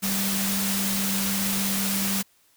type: tone in noise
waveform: sine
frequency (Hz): 196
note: G3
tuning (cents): 0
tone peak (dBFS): -27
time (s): 0.02-2.23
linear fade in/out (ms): 20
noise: white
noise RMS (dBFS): -27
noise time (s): 0.02-2.23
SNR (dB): -3
effects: white hiss -62 dBFS RMS until 2.56 s